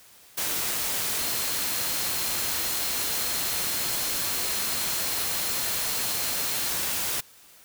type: tone in noise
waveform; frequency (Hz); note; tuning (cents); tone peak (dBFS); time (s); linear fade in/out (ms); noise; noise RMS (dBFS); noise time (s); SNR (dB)
sine; 4186; C8; 0; -38; 1.18-6.69; 10; white; -28; 0.37-7.21; -13
effects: white hiss -53 dBFS RMS until 7.64 s